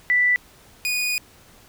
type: tone pair in turn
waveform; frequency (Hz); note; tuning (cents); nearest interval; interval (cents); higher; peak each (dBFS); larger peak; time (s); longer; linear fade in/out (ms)
sine / sawtooth; 1975.5 / 2468; B6 / D#7; 0 / -15; major third; 385; second; -15 / -18; first; 0.1-0.36 / 0.85-1.18; second; 0
effects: pink hiss -51 dBFS RMS until 1.68 s